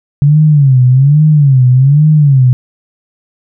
sine tone with vibrato, 139.4 Hz, C#3, 10 cents sharp, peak -3 dBFS, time 0.22-2.53 s, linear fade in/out 0 ms, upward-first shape sine, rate 1.2 Hz, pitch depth 180 cents each way, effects none

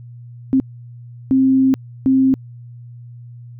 sine tone bursts at uneven times, 264.4 Hz, C4, 18 cents sharp, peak -10 dBFS, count 3, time 0.53-0.6 / 1.31-1.74 / 2.06-2.34 s, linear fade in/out 0 ms, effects added 120 Hz sine -34 dBFS peak until 3.59 s

